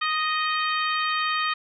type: harmonic tone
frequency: 622.3 Hz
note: D#5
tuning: in tune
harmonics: 2 / 3 / 4 / 5 / 6 / 7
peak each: -25 / -29 / -31 / -33 / -35 / -36 dBFS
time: 0.01-1.54 s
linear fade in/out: 10 ms
effects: none